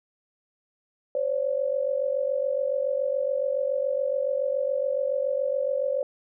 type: tone pair together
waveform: sine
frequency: 523.3 / 570.4 Hz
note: C5 / C#5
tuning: 0 / +49 cents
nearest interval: minor second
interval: 149 cents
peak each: -26 dBFS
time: 1.15-6.03 s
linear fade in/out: 2 ms
effects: none